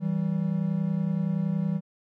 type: tone pair together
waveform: triangle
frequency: 162.12 / 192.8 Hz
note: E3 / G3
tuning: -29 / -28 cents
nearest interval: minor third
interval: 301 cents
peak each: -25 dBFS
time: 0-1.81 s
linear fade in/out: 50 ms
effects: none